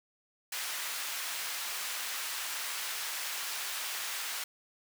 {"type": "high-pass noise", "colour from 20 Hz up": "pink", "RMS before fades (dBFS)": -37, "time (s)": [0.52, 4.44], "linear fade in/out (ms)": 5, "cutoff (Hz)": 1400, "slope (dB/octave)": 12, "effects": []}